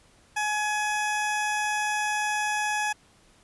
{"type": "tone", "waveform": "20% pulse", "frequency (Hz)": 843, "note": "G#5", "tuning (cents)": 26, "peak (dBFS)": -20, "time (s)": [0.36, 2.93], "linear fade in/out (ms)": 10, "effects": ["pink hiss -59 dBFS RMS until 3.43 s", "resampled to 24000 Hz"]}